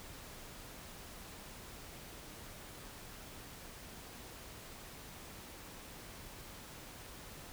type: silence
effects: pink hiss -51 dBFS RMS until 7.52 s